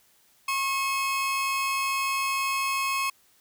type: tone pair together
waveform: 40% pulse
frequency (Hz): 1085.9 / 2567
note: C#6 / E7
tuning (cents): -36 / -47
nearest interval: octave + minor third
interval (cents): 1489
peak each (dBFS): -26 / -28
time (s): 0.48-3.1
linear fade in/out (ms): 5
effects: white hiss -62 dBFS RMS until 3.4 s